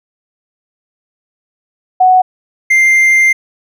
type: tone pair in turn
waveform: sine / triangle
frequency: 741 / 2096 Hz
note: F#5 / C7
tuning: +2 / +2 cents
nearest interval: octave + tritone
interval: 1800 cents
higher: second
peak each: -4 dBFS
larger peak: neither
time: 2-2.22 / 2.7-3.33 s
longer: second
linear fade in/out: 10 ms
effects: none